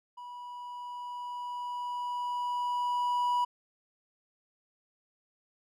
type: tone with level ramp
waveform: triangle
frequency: 977 Hz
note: B5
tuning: 19 cents flat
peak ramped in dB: -40 to -23 dBFS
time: 0.17-3.45 s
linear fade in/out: 10 ms
effects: none